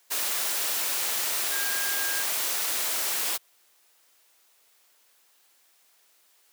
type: tone in noise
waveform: sine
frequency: 1618 Hz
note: G#6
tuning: 46 cents flat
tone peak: -32 dBFS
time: 1.51-2.24 s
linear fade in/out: 20 ms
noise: white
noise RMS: -28 dBFS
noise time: 0.1-3.38 s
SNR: -7 dB
effects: white hiss -63 dBFS RMS until 6.52 s + high-pass 400 Hz 12 dB/octave